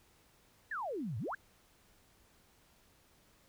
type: exponential two-way sweep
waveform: sine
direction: down then up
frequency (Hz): 1865 to 98 to 1774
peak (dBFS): -36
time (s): 0.71-1.35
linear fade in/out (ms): 5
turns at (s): 1.18
effects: pink hiss -67 dBFS RMS until 3.48 s